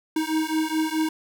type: beating tone pair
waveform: square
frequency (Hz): 313 / 317.7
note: D#4 / D#4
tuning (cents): +10 / +36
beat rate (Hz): 4.7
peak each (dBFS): -26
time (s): 0.16-1.09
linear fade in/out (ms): 5
effects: none